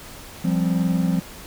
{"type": "chord", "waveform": "triangle", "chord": "F suspended second", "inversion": "none", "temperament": "equal", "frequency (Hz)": [174.61, 196, 261.6], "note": ["F3", "G3", "C4"], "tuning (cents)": [0, 0, 0], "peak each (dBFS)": [-18, -22, -24], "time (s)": [0.44, 1.2], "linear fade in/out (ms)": 10, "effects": ["pink hiss -40 dBFS RMS until 1.46 s"]}